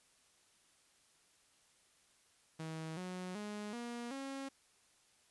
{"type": "tone with pitch steps", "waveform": "sawtooth", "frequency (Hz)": [159.9, 182.62, 208.6, 238.2, 272], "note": ["D#3", "F#3", "G#3", "A#3", "C#4"], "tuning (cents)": [48, -22, 8, 38, -33], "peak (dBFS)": -38, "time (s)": [2.59, 4.49], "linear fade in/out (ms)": 10, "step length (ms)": 380, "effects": ["white hiss -70 dBFS RMS until 5.3 s", "resampled to 24000 Hz"]}